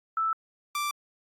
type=tone pair in turn; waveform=sine / sawtooth; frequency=1318.5 / 1174.6 Hz; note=E6 / D6; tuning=0 / 0 cents; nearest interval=major second; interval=200 cents; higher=first; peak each=-24 dBFS; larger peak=neither; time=0.17-0.33 / 0.75-0.91 s; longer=neither; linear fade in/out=2 ms; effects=AAC 48 kbps